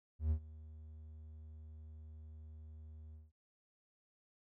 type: tone with ADSR envelope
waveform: triangle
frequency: 77.78 Hz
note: D#2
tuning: in tune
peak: -27 dBFS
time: 0.19-3.32 s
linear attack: 120 ms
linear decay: 80 ms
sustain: -21 dB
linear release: 180 ms
effects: none